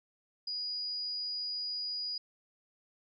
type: tone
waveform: sine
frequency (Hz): 4903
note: D#8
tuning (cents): -26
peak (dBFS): -34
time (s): 0.47-2.18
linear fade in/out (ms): 5
effects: none